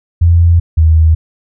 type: tone pair in turn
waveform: sine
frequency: 85 / 79.86 Hz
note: F2 / D#2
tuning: -46 / +46 cents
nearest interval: minor second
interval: 108 cents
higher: first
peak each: -4 dBFS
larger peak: neither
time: 0.21-0.6 / 0.77-1.15 s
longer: first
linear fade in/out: 10 ms
effects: none